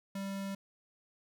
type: tone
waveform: square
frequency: 196 Hz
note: G3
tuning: in tune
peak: -37 dBFS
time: 0.15-0.55 s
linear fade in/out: 5 ms
effects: none